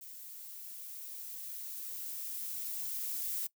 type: noise with level ramp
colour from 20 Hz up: violet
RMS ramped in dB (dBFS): -49 to -36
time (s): 0.01-3.47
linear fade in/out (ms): 5
effects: noise-tail reverb RT60 0.1 s tail -20 dB re dry